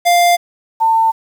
square / sine tone pair in turn, 698.5 / 897.9 Hz, F5 / A5, 0 / +35 cents, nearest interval major third, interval 435 cents, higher second, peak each -9 dBFS, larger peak neither, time 0.05-0.37 / 0.8-1.12 s, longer neither, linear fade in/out 20 ms, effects 7-bit

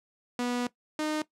sawtooth tone pair in turn, 244.5 / 306.7 Hz, B3 / D#4, -17 / -25 cents, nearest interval major third, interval 392 cents, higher second, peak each -24 dBFS, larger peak neither, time 0.39-0.67 / 0.99-1.22 s, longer first, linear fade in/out 2 ms, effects noise-tail reverb RT60 0.1 s tail -17 dB re dry + low-pass 9000 Hz 12 dB/octave

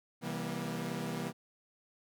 sawtooth chord, C dominant seventh, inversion none, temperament equal with one note detuned, 130.81 / 164.81 / 196 / 238.4 Hz, C3 / E3 / G3 / Bb3, 0 / 0 / 0 / +39 cents, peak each -40 / -36 / -38 / -36 dBFS, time 0.21-1.33 s, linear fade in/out 50 ms, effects none

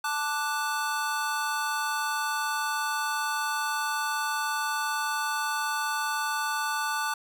square chord, D major, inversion second, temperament equal, 880 / 1174.7 / 1480 Hz, A5 / D6 / F#6, 0 / 0 / 0 cents, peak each -32 / -33 / -32 dBFS, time 0.04-7.14 s, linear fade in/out 5 ms, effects none

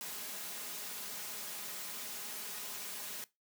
white noise with comb filter, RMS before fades -43 dBFS, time 0.01-3.24 s, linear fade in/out 0 ms, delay 4.8 ms, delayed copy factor +0.5, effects noise-tail reverb RT60 0.2 s tail -19 dB re dry + high-pass 150 Hz 12 dB/octave

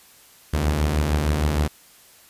sawtooth beating tone pair, 69 / 75.5 Hz, C#2 / D2, -7 / +48 cents, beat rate 6.5 Hz, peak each -22 / -16 dBFS, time 0.53-1.68 s, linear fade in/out 10 ms, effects white hiss -51 dBFS RMS until 2.29 s + resampled to 32000 Hz

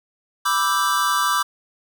square chord, E minor seventh, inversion second, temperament equal, 987.8 / 1174.7 / 1318.5 / 1568 Hz, B5 / D6 / E6 / G6, 0 / 0 / 0 / 0 cents, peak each -26 / -21 / -26 / -26 dBFS, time 0.45-1.43 s, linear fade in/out 10 ms, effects none

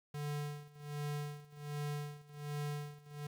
square tone with tremolo, 146.83 Hz, D3, in tune, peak -37 dBFS, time 0.14-3.27 s, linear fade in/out 5 ms, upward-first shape sine, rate 1.3 Hz, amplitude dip 90%, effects 11-bit

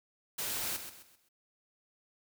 white noise with echo, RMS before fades -36 dBFS, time 0.38-0.77 s, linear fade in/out 10 ms, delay 130 ms, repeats 4, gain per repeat -9 dB, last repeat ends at 1.29 s, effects none

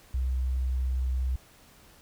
sine tone with vibrato, 64 Hz, C2, 38 cents flat, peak -25 dBFS, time 0.14-1.36 s, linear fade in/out 5 ms, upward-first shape sine, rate 17 Hz, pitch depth 11 cents each way, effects pink hiss -56 dBFS RMS until 2.01 s

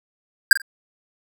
square tone with echo, 1605 Hz, G6, 40 cents sharp, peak -6 dBFS, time 0.51-0.53 s, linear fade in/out 2 ms, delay 44 ms, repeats 2, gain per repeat -14 dB, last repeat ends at 0.618 s, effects none

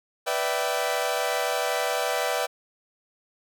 sawtooth chord, E minor seventh, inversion second, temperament equal with one note detuned, 493.9 / 587.3 / 659.3 / 774.5 Hz, B4 / D5 / E5 / G5, 0 / 0 / 0 / -21 cents, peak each -26 dBFS, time 0.26-2.47 s, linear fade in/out 20 ms, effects none

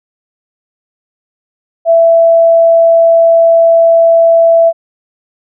sine tone, 665 Hz, E5, 15 cents sharp, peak -3 dBFS, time 1.85-4.73 s, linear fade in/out 50 ms, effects none

